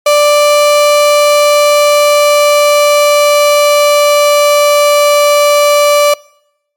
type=tone with pitch glide; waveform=35% pulse; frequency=588 to 584.6 Hz; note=D5 to D5; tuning=+2 to -8 cents; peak=-3 dBFS; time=0.06-6.14 s; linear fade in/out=5 ms; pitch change=-10 cents; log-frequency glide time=0.63-5.16 s; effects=noise-tail reverb RT60 0.8 s tail -25 dB re dry + MP3 96 kbps